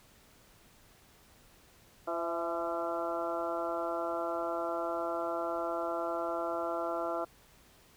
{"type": "harmonic tone with a mistuned harmonic", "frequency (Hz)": 170, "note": "F3", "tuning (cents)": -46, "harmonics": [2, 3, 4, 5, 6, 7, 8], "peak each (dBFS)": [-39, -40, -35, -43, -43, -43, -40], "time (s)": [2.07, 7.25], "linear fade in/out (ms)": 10, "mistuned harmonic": 4, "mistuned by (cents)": -36, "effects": ["pink hiss -61 dBFS RMS until 7.96 s"]}